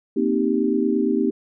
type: chord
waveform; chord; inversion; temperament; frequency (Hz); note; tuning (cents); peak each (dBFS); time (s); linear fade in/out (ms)
sine; C minor seventh; third; equal; 233.1 / 261.6 / 311.1 / 392; Bb3 / C4 / Eb4 / G4; 0 / 0 / 0 / 0; -23; 0.16-1.31; 10
effects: none